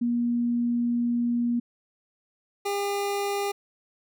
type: tone pair in turn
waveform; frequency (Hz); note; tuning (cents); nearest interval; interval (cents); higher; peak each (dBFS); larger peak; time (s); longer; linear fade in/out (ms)
sine / 25% pulse; 238.6 / 402.8; A#3 / G4; +41 / +47; major sixth; 906; second; -22; neither; 0.01-1.6 / 2.65-3.52; first; 10
effects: none